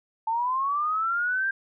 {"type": "linear sweep", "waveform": "sine", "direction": "up", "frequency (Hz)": [880, 1600], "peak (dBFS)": -23, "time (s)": [0.27, 1.51], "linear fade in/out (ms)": 5, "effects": []}